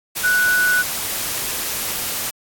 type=tone in noise; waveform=sine; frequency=1480 Hz; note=F#6; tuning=in tune; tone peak=-14 dBFS; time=0.23-0.83 s; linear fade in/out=20 ms; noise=white; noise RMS=-24 dBFS; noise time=0.15-2.31 s; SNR=+7 dB; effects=AAC 64 kbps